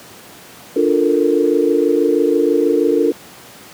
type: chord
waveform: sine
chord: Bb major seventh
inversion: first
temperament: equal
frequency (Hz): 293.7 / 349.2 / 440 / 466.2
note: D4 / F4 / A4 / Bb4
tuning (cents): 0 / 0 / 0 / 0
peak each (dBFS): -17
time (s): 0.76-3.12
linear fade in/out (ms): 5
effects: pink hiss -39 dBFS RMS until 3.73 s + high-pass 150 Hz 12 dB/octave